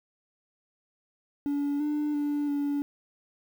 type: tone with pitch steps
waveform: triangle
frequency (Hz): 286.1 / 297.4 / 291.6 / 286.8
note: D4 / D4 / D4 / D4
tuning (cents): -45 / +22 / -12 / -41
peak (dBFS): -23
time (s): 1.46-2.82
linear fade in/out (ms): 0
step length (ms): 340
effects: tanh soft clip ceiling -20 dBFS + 9-bit